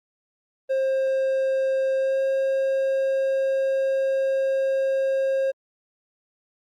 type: tone with pitch glide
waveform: triangle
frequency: 532 to 536.9 Hz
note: C5 to C5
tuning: +29 to +45 cents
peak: -18 dBFS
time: 0.69-5.52 s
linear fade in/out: 20 ms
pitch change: +16 cents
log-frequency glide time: 1.97-2.2 s
effects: Opus 32 kbps